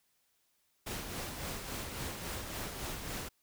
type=noise with tremolo; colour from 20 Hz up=pink; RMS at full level=-39 dBFS; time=0.86-3.29 s; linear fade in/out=10 ms; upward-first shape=sine; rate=3.6 Hz; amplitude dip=40%; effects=white hiss -75 dBFS RMS until 3.42 s